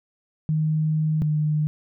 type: tone pair in turn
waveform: sine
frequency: 155.56 / 152.09 Hz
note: D#3 / D#3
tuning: 0 / -39 cents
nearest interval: unison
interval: 39 cents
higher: first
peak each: -19 dBFS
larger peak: neither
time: 0.49-1.22 / 1.22-1.67 s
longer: first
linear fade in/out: 0 ms
effects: none